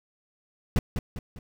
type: noise with echo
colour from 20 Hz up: brown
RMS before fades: -19 dBFS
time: 0.76-0.79 s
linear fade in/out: 2 ms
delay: 200 ms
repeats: 3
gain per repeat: -7 dB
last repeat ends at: 1.39 s
effects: none